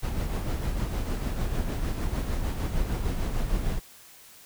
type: noise with tremolo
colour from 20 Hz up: brown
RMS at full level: -26 dBFS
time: 0.02-3.8 s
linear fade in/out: 20 ms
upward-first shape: sine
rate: 6.6 Hz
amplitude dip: 45%
effects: white hiss -51 dBFS RMS until 4.45 s